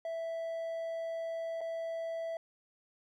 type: tone with dropouts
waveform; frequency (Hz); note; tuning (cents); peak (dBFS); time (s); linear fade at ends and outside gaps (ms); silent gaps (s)
triangle; 659.3; E5; 0; -33; 0.05-2.37; 2; 1.608-1.613
effects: none